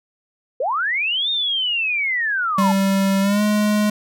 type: linear two-way sweep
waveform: sine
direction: up then down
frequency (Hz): 463.1 to 3700 to 847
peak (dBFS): -18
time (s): 0.6-2.72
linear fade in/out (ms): 5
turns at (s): 1.3
type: tone with pitch glide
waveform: square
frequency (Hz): 194.7 to 209.9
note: G3 to G#3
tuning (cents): -12 to +19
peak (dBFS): -16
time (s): 2.58-3.9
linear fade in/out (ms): 5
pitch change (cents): +131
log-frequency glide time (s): 3.21-3.42
effects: none